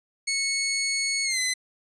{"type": "tone with pitch glide", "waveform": "15% pulse", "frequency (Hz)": [2199, 2028], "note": ["C#7", "B6"], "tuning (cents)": [-14, 45], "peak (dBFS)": -17, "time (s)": [0.27, 1.54], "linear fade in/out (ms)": 10, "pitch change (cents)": -141, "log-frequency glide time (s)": [1.24, 1.39], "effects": ["resampled to 22050 Hz"]}